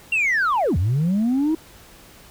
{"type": "linear two-way sweep", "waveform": "sine", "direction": "down then up", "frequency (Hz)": [2787, 77.78, 326.4], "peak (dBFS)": -15, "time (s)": [0.12, 1.55], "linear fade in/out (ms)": 5, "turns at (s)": 0.77, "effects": ["tanh soft clip ceiling -15 dBFS", "pink hiss -47 dBFS RMS until 2.3 s"]}